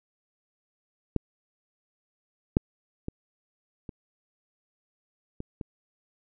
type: clicks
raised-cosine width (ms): 3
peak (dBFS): -11 / -6 / -19 / -25 / -22 / -22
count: 6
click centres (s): 1.163 / 2.569 / 3.084 / 3.892 / 5.404 / 5.612
effects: none